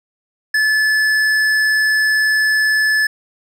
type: tone with tanh clipping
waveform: sine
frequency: 1731 Hz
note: A6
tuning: 29 cents flat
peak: -14 dBFS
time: 0.54-3.07 s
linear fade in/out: 5 ms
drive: 12 dB
effects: none